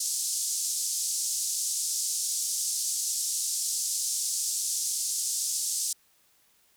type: band-pass noise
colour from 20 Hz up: white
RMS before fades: -30 dBFS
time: 0-5.93 s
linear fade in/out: 5 ms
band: 5300 to 9200 Hz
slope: 24 dB/octave
effects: white hiss -65 dBFS RMS until 6.76 s